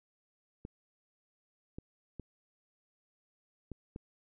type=clicks; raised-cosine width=3 ms; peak=-29 dBFS; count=5; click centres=0.651 / 1.785 / 2.197 / 3.717 / 3.961 s; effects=none